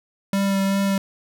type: tone with vibrato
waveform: square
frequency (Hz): 196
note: G3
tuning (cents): 0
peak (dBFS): -19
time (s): 0.33-0.98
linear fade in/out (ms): 2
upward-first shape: sine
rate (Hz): 2.6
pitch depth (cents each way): 13
effects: none